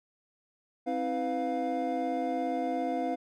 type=tone cluster; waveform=triangle; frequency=263.4 / 320.6 / 501 / 703 Hz; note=C4 / E4 / B4 / F5; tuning=+12 / -48 / +25 / +11 cents; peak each=-32 / -34 / -34 / -30 dBFS; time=0.86-3.16 s; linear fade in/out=20 ms; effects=none